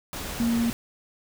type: tone in noise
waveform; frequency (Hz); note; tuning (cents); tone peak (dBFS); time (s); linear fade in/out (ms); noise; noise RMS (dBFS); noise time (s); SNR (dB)
sine; 233.1; A#3; 0; -21; 0.4-0.7; 0; pink; -34; 0.13-0.73; +10
effects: none